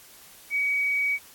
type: tone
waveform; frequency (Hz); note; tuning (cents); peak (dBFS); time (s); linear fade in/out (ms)
sine; 2264; C#7; +36; -22; 0.5-1.19; 50
effects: white hiss -50 dBFS RMS until 1.34 s + AAC 64 kbps